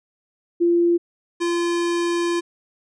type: tone pair in turn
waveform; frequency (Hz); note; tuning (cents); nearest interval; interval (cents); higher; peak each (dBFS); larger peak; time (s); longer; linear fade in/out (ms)
sine / square; 344 / 344; F4 / F4; -26 / -26; unison; 0; neither; -14 / -20; first; 0.6-0.98 / 1.4-2.41; second; 20
effects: resampled to 22050 Hz